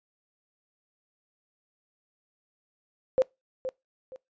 sine tone with echo, 520 Hz, C5, 11 cents flat, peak -18 dBFS, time 3.18-3.22 s, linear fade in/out 0 ms, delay 470 ms, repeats 2, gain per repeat -11 dB, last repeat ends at 4.16 s, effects noise-tail reverb RT60 0.2 s tail -23 dB re dry + resampled to 16000 Hz

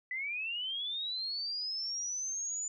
sine linear sweep, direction up, 1975.5 to 7040 Hz, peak -34 dBFS, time 0.11-2.68 s, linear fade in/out 2 ms, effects none

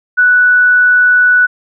sine tone, 1480 Hz, F#6, in tune, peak -5 dBFS, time 0.17-1.47 s, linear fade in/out 20 ms, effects none

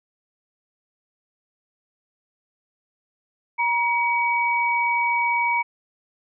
sine tone pair together, 949 / 2267 Hz, A#5 / C#7, +31 / +38 cents, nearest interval octave + minor third, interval 1507 cents, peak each -21 / -22 dBFS, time 3.58-5.63 s, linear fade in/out 20 ms, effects none

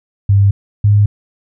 sine tone pair in turn, 99.6 / 103.14 Hz, G2 / G#2, +28 / -11 cents, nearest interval minor second, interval 61 cents, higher second, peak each -6 dBFS, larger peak neither, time 0.29-0.51 / 0.84-1.06 s, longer neither, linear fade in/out 5 ms, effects none

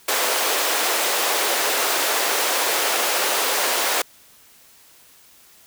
pink high-pass noise, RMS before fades -21 dBFS, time 0.08-4.02 s, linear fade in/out 5 ms, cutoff 420 Hz, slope 24 dB/octave, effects white hiss -51 dBFS RMS until 5.66 s

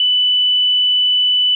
sine tone, 2986 Hz, F#7, 15 cents sharp, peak -11 dBFS, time 0-1.55 s, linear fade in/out 2 ms, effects none

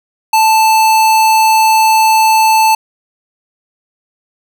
square tone, 880 Hz, A5, in tune, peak -7 dBFS, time 0.33-2.75 s, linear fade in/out 5 ms, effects none

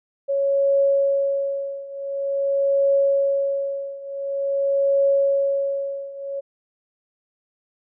sine tone with tremolo, 554.4 Hz, C#5, in tune, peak -14 dBFS, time 0.28-6.41 s, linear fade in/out 20 ms, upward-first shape triangle, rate 0.47 Hz, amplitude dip 90%, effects none

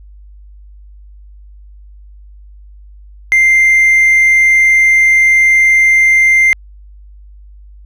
triangle tone, 2093 Hz, C7, in tune, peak -3 dBFS, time 3.32-6.53 s, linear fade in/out 0 ms, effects tanh soft clip ceiling 0 dBFS + added 50 Hz sine -34 dBFS peak until 7.85 s

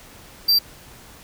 square tone, 4699 Hz, D8, in tune, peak -14 dBFS, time 0.48-0.59 s, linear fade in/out 10 ms, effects pink hiss -45 dBFS RMS until 1.23 s

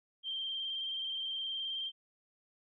sine tone with vibrato, 3157 Hz, G7, 12 cents sharp, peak -35 dBFS, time 0.23-1.92 s, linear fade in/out 50 ms, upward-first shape square, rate 19 Hz, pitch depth 22 cents each way, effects none

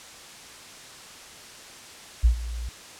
sine tone with ADSR envelope, 58.27 Hz, A#1, in tune, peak -12 dBFS, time 2.23-2.69 s, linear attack 21 ms, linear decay 99 ms, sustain -17 dB, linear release 3 ms, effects white hiss -44 dBFS RMS until 2.99 s + low-pass 8000 Hz 12 dB/octave

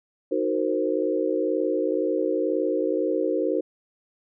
sine chord, C half-diminished seventh, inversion first, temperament equal with one note detuned, 311.1 / 370 / 461.3 / 523.3 Hz, Eb4 / Gb4 / Bb4 / C5, 0 / 0 / -18 / 0 cents, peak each -27 dBFS, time 0.31-3.61 s, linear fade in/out 10 ms, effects none

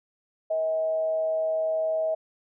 sine tone with frequency modulation, 638 Hz, D#5, 43 cents sharp, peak -23 dBFS, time 0.5-2.15 s, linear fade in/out 10 ms, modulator 169 Hz, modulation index 0.22, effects none

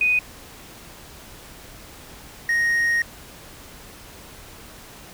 sine / triangle tone pair in turn, 2489 / 1868.6 Hz, D#7 / A#6, 0 / +4 cents, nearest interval perfect fourth, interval 496 cents, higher first, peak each -16 dBFS, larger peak neither, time 0.01-0.19 / 2.49-3.02 s, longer second, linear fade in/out 2 ms, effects pink hiss -43 dBFS RMS until 5.13 s

